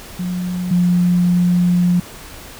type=tone pair in turn; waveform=sine; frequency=180 / 177.21 Hz; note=F#3 / F3; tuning=-47 / +26 cents; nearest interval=unison; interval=27 cents; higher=first; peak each=-19 / -11 dBFS; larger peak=second; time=0.19-0.71 / 0.71-2 s; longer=second; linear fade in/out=5 ms; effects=pink hiss -36 dBFS RMS until 2.59 s